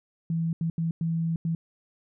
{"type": "tone bursts at uneven times", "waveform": "sine", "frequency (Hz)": 164.81, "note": "E3", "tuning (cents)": 0, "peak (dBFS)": -24, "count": 5, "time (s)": [[0.3, 0.53], [0.61, 0.7], [0.78, 0.91], [1.01, 1.36], [1.45, 1.55]], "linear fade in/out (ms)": 2, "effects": []}